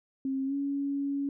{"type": "tone with pitch glide", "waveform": "sine", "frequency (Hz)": [267.9, 280.1], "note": ["C4", "C#4"], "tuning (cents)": [41, 18], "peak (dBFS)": -28, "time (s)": [0.25, 1.29], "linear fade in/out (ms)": 2, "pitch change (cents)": 77, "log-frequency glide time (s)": [0.46, 0.54], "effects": []}